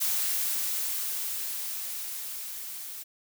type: noise with level ramp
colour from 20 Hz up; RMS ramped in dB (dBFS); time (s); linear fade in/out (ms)
blue; -27 to -40; 0-3.04; 20
effects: none